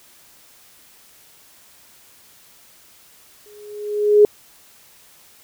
sine tone with exponential growth, 417 Hz, G#4, 7 cents sharp, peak -5 dBFS, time 3.46-4.25 s, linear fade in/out 1 ms, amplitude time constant 170 ms, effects white hiss -50 dBFS RMS until 5.43 s

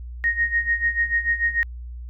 sine tone with tremolo, 1864.7 Hz, A#6, in tune, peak -16 dBFS, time 0.24-1.63 s, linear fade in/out 0 ms, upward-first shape sine, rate 6.8 Hz, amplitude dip 80%, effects added 60 Hz sine -32 dBFS peak until 2.09 s

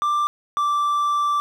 triangle tone pair in turn, 1181 / 1170.1 Hz, D6 / D6, +9 / -7 cents, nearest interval unison, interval 16 cents, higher first, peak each -16 dBFS, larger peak neither, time 0.02-0.27 / 0.57-1.4 s, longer second, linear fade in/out 0 ms, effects none

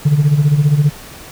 sine tone with tremolo, 146.83 Hz, D3, in tune, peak -4 dBFS, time 0.05-0.9 s, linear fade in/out 10 ms, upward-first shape sine, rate 15 Hz, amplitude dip 75%, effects tanh soft clip ceiling -5 dBFS + pink hiss -35 dBFS RMS until 1.31 s

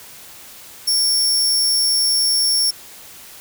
sawtooth tone, 5470 Hz, F8, 37 cents flat, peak -12 dBFS, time 0.87-2.71 s, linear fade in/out 10 ms, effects white hiss -40 dBFS RMS until 3.4 s

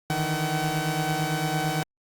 sawtooth tone cluster, 152 / 160.9 / 758 Hz, D#3 / E3 / F#5, -40 / -42 / +42 cents, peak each -25 dBFS, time 0.1-1.83 s, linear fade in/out 0 ms, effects Opus 48 kbps

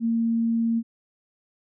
sine tone, 229.4 Hz, A#3, 28 cents flat, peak -20 dBFS, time 0-0.83 s, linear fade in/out 50 ms, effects none

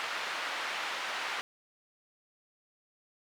pink band-pass noise, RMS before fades -36 dBFS, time 0-1.41 s, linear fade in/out 0 ms, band 1000 to 3200 Hz, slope 12 dB/octave, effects none

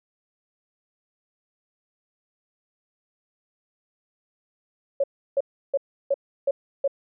sine tone bursts, 554.4 Hz, C#5, in tune, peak -18 dBFS, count 6, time 5-6.878 s, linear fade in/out 5 ms, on 38 ms, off 330 ms, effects none

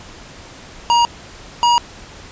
square tone pair in turn, 947 / 954.7 Hz, A#5 / A#5, +27 / +41 cents, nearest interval unison, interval 14 cents, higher second, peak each -11 / -11 dBFS, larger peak neither, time 0.9-1.05 / 1.63-1.78 s, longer neither, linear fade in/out 0 ms, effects pink hiss -38 dBFS RMS until 2.31 s + resampled to 16000 Hz

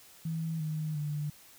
sine tone with pitch steps, 162.2 / 155.14 / 148.39 Hz, E3 / D#3 / D3, -28 / -5 / +18 cents, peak -31 dBFS, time 0.25-1.3 s, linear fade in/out 5 ms, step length 350 ms, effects white hiss -56 dBFS RMS until 1.58 s

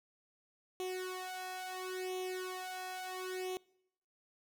sawtooth tone with flanger, 370 Hz, F#4, in tune, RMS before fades -41 dBFS, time 0.8-3.57 s, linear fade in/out 0 ms, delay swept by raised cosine 0.31 to 1.51 ms, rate 0.73 Hz, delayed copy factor +0.9, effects noise-tail reverb RT60 0.8 s tail -25 dB re dry

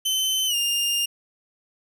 sawtooth tone with pitch glide, 3063 to 2809 Hz, G7 to F7, -41 to +9 cents, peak -18 dBFS, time 0.05-1.06 s, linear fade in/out 10 ms, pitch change -150 cents, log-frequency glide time 0.47-0.55 s, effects none

